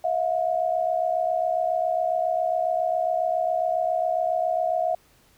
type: tone pair together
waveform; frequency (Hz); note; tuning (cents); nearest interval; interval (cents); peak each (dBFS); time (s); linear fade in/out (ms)
sine; 648.7 / 716; E5 / F5; -28 / +43; major second; 171; -24 / -24; 0.04-4.95; 5
effects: pink hiss -59 dBFS RMS until 5.37 s